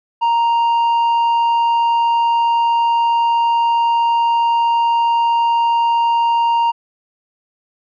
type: tone with tanh clipping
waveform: sine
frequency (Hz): 932.3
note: A#5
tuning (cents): 0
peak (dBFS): -13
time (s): 0.21-6.72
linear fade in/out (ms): 20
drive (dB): 5
effects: none